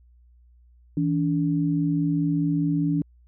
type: tone pair together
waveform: sine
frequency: 162.6 / 287.4 Hz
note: E3 / D4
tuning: -23 / -37 cents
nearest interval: minor seventh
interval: 986 cents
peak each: -23 / -23 dBFS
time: 0.97-3.02 s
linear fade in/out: 2 ms
effects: added 60 Hz sine -52 dBFS peak until 3.27 s